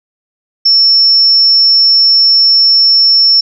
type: tone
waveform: sine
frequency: 5400 Hz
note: E8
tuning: 41 cents sharp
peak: -4 dBFS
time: 0.65-3.41 s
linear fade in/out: 10 ms
effects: none